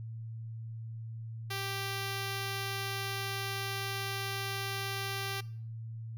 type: tone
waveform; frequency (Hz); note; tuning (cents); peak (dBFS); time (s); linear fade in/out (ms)
5% pulse; 392.2; G4; +1; -24; 1.5-5.41; 10
effects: noise-tail reverb RT60 0.5 s tail -20 dB re dry + added 113 Hz sine -39 dBFS peak until 6.17 s